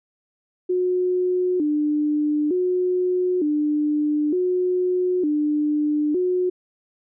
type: tone with vibrato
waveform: sine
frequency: 329.6 Hz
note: E4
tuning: in tune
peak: -18 dBFS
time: 0.69-6.5 s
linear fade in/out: 10 ms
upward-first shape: square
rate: 0.55 Hz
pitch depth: 170 cents each way
effects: none